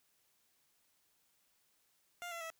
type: tone with pitch steps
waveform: 15% pulse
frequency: 701 / 676.3 / 652.5 Hz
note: F5 / E5 / E5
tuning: +6 / +44 / -18 cents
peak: -36 dBFS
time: 2.22-2.502 s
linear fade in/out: 0 ms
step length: 94 ms
effects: white hiss -75 dBFS RMS until 2.59 s